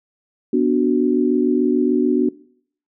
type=chord; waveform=sine; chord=B minor; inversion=none; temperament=equal; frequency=246.9 / 293.7 / 370 Hz; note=B3 / D4 / F#4; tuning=0 / 0 / 0 cents; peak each=-18 dBFS; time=0.53-2.29 s; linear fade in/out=5 ms; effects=noise-tail reverb RT60 0.6 s tail -21 dB re dry